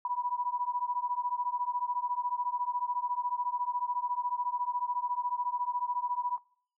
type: beating tone pair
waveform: sine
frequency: 974 / 988 Hz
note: B5 / B5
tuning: -24 / 0 cents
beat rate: 14 Hz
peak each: -33 / -33 dBFS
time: 0.05-6.38 s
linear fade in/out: 2 ms
effects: noise-tail reverb RT60 0.6 s tail -24 dB re dry